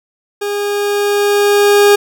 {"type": "tone with level ramp", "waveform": "40% pulse", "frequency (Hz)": 408.7, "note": "G#4", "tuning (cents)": -28, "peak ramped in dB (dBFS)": [-16, -4], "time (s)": [0.41, 1.96], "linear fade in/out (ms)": 10, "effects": []}